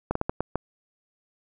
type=slowing click train; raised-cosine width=1 ms; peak=-11 dBFS; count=6; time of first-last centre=0.11-0.556 s; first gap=44 ms; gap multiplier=1.36; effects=none